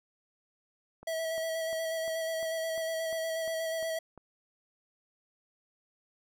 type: click train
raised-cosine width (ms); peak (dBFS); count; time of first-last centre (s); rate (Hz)
1; -35; 10; 1.03-4.177; 2.86
type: tone with vibrato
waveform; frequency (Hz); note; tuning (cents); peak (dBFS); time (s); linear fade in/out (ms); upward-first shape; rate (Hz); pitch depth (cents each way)
square; 649; E5; -27; -32; 1.07-3.99; 5; square; 8.3; 15
effects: none